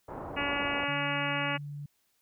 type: low-pass noise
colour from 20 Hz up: white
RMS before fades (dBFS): -40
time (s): 0.08-0.85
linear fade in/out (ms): 10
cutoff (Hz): 960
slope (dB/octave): 24
type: harmonic tone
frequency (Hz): 284.6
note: C#4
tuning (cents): +46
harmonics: 1 / 2 / 3 / 4 / 5 / 6 / 7 / 8 / 9 / 10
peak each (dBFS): -38 / -38 / -38 / -38 / -38 / -38 / -38 / -38 / -38 / -38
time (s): 0.36-1.58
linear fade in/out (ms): 20
type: tone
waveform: sine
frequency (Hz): 144.9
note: D3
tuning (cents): -23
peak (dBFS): -37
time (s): 0.88-1.86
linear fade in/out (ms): 5
effects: white hiss -73 dBFS RMS until 2.21 s